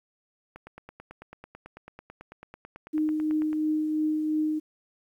click train, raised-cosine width 0.5 ms, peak -28 dBFS, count 28, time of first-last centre 0.56-3.53 s, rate 9.09 Hz
sine tone with tremolo, 308.5 Hz, D#4, 15 cents flat, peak -22 dBFS, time 2.93-4.6 s, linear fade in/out 20 ms, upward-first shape triangle, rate 2.9 Hz, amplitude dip 35%
effects 10-bit

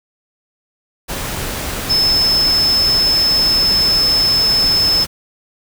sine tone in noise, 5230 Hz, E8, 15 cents flat, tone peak -11 dBFS, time 1.89-5.05 s, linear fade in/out 20 ms, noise pink, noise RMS -23 dBFS, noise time 1.08-5.07 s, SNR +9 dB, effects none

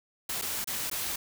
white noise with dropouts, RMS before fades -33 dBFS, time 0.29-1.16 s, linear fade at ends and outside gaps 5 ms, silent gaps 0.415-0.421 / 0.644-0.673 / 0.9-0.913 s, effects none

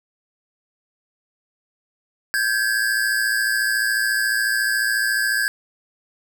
square tone pair together, 1569.9 / 1684 Hz, G6 / G#6, +2 / +24 cents, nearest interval minor second, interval 122 cents, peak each -22 dBFS, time 2.34-5.48 s, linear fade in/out 0 ms, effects none

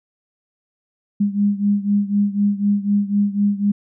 sine beating tone pair, 202.1 / 206.1 Hz, G#3 / G#3, -47 / -13 cents, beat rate 4 Hz, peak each -17 / -20 dBFS, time 1.2-3.72 s, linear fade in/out 10 ms, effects none

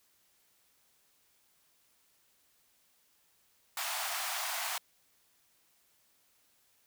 pink high-pass noise, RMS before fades -36 dBFS, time 3.77-4.78 s, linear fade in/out 2 ms, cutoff 650 Hz, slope 96 dB/octave, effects white hiss -70 dBFS RMS until 6.86 s

